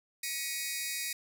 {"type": "tone cluster", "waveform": "10% pulse", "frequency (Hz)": [1919, 2228, 2476], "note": ["A#6", "C#7", "D#7"], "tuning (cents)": [50, 8, -9], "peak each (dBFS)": [-29, -30, -29], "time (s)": [0.23, 1.13], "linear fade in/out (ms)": 5, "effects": []}